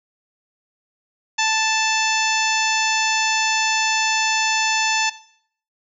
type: harmonic tone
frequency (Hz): 880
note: A5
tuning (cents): 0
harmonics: 1 / 2 / 3 / 4 / 5 / 6 / 7 / 8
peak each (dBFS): -22 / -24 / -23 / -26 / -29 / -29 / -27 / -30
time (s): 1.38-5.1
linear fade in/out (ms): 10
effects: noise-tail reverb RT60 0.6 s tail -17 dB re dry